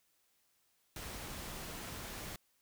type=noise; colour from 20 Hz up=pink; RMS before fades=-45 dBFS; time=0.96-2.36 s; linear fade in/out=2 ms; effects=white hiss -75 dBFS RMS until 2.61 s